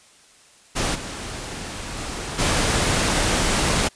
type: noise with level steps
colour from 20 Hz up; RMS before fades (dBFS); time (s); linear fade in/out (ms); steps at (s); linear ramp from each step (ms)
pink; -23 / -32 / -30 / -20; 0.75-3.89; 20; 0.94 / 1.96 / 2.38; 20
effects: white hiss -52 dBFS RMS until 3.95 s + resampled to 22050 Hz